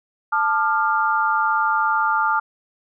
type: chord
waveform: sine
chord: D minor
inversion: second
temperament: equal with one note detuned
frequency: 880 / 1199.3 / 1396.9 Hz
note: A5 / D6 / F6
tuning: 0 / +36 / 0 cents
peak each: -21 dBFS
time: 0.32-2.4 s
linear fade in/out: 10 ms
effects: none